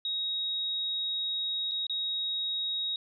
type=tone with dropouts; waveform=sine; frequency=3780 Hz; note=A#7; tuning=23 cents sharp; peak=-29 dBFS; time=0.05-2.96 s; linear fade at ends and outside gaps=2 ms; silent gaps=1.713-1.717 / 1.868-1.896 s; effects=none